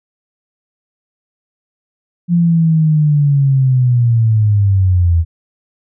sine linear sweep, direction down, 174.61 to 81.2 Hz, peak -8 dBFS, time 2.28-5.25 s, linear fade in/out 50 ms, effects none

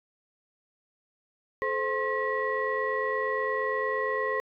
sine tone cluster, 432.4 / 521 / 1066 / 1925 Hz, A4 / C5 / C6 / B6, -30 / -7 / +32 / -45 cents, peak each -31 dBFS, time 1.62-4.4 s, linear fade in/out 0 ms, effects tanh soft clip ceiling -17 dBFS

